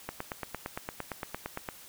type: click train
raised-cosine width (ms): 0.5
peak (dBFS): -19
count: 15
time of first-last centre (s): 0.09-1.688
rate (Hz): 8.76
effects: white hiss -51 dBFS RMS until 1.88 s